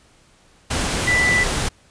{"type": "tone in noise", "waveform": "sine", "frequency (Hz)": 1982, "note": "B6", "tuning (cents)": 6, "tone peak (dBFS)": -15, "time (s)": [1.07, 1.44], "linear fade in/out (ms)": 10, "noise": "pink", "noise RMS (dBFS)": -22, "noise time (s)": [0.7, 1.69], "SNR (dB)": 4, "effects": ["pink hiss -54 dBFS RMS until 1.9 s", "resampled to 22050 Hz"]}